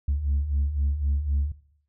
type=beating tone pair; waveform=sine; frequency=68.2 / 72.1 Hz; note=C#2 / D2; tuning=-28 / -31 cents; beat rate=3.9 Hz; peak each=-28 / -22 dBFS; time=0.08-1.52 s; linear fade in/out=5 ms; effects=noise-tail reverb RT60 0.6 s tail -17 dB re dry + tanh soft clip ceiling -18 dBFS